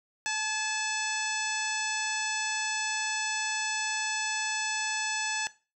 harmonic tone with a mistuned harmonic, 869 Hz, A5, 22 cents flat, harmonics 1 / 2 / 3 / 4 / 5 / 6 / 7 / 8 / 9, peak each -36 / -31 / -35 / -41 / -41 / -40 / -38 / -43 / -39 dBFS, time 0.26-5.47 s, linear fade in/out 0 ms, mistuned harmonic 2, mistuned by -29 cents, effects noise-tail reverb RT60 0.3 s tail -17 dB re dry

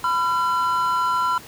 triangle tone pair together, 1000 / 1365.8 Hz, B5 / F6, +21 / -39 cents, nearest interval perfect fourth, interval 540 cents, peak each -19 / -20 dBFS, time 0.04-1.38 s, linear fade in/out 2 ms, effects pink hiss -41 dBFS RMS until 1.47 s + high-pass 80 Hz 12 dB/octave

